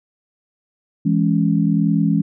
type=chord; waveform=sine; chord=C# minor; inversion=first; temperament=just; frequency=166.31 / 207.9 / 277.2 Hz; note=E3 / G#3 / C#4; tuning=+16 / +2 / 0 cents; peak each=-17 / -18 / -20 dBFS; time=1.05-2.22 s; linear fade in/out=10 ms; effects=none